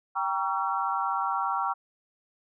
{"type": "chord", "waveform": "sine", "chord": "G diminished seventh", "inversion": "none", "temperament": "just", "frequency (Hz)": [784, 940.8, 1128.9, 1354.7], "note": ["G5", "Bb5", "Db6", "Fb6"], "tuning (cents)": [0, 16, 31, 47], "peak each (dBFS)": -31, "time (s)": [0.15, 1.74], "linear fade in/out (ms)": 20, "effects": []}